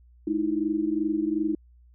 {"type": "tone cluster", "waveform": "sine", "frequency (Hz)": [211.2, 309.1, 331.8], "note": ["G#3", "D#4", "E4"], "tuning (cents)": [29, -11, 11], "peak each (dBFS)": [-34, -25, -28], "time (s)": [0.27, 1.55], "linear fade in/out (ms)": 5, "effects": ["added 60 Hz sine -52 dBFS peak until 1.94 s"]}